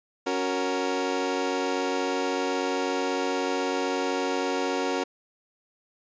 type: chord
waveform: 25% pulse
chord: F# major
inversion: second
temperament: equal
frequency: 277.2 / 370 / 466.2 Hz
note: C#4 / F#4 / A#4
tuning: 0 / 0 / 0 cents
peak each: -26 dBFS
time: 0.26-5.04 s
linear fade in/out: 10 ms
effects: resampled to 16000 Hz